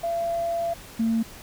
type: tone pair in turn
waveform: sine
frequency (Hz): 678 / 226.3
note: E5 / A3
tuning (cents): +49 / +49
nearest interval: octave + perfect fifth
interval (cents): 1900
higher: first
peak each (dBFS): -23 / -19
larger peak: second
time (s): 0.03-0.74 / 0.99-1.23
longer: first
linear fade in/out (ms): 10
effects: tanh soft clip ceiling -16 dBFS + pink hiss -44 dBFS RMS until 1.42 s